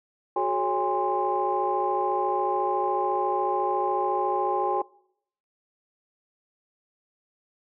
sine tone cluster, 370.2 / 424.2 / 554 / 814 / 1045 Hz, F#4 / G#4 / C#5 / G#5 / C6, +1 / +37 / -1 / -35 / -2 cents, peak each -28 / -31 / -32 / -25 / -30 dBFS, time 0.36-4.82 s, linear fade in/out 5 ms, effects noise-tail reverb RT60 0.7 s tail -23 dB re dry + tanh soft clip ceiling -12 dBFS

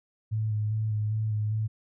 sine tone with vibrato, 107.7 Hz, A2, 37 cents flat, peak -25 dBFS, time 0.31-1.68 s, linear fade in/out 20 ms, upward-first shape square, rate 2.5 Hz, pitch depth 22 cents each way, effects none

